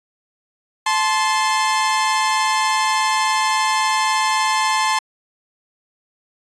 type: tone pair together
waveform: sawtooth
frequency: 870 / 1046.5 Hz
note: A5 / C6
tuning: -20 / 0 cents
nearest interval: minor third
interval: 320 cents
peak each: -15 dBFS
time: 0.86-4.99 s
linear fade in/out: 5 ms
effects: resampled to 22050 Hz